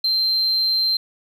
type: tone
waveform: sine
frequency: 4136 Hz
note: C8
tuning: 21 cents flat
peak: -15 dBFS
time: 0.04-0.97 s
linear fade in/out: 5 ms
effects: tanh soft clip ceiling -14 dBFS + 9-bit